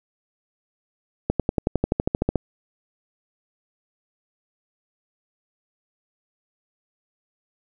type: accelerating click train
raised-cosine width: 2 ms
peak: -6 dBFS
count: 14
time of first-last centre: 1.3-2.357 s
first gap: 97 ms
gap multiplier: 0.97
effects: none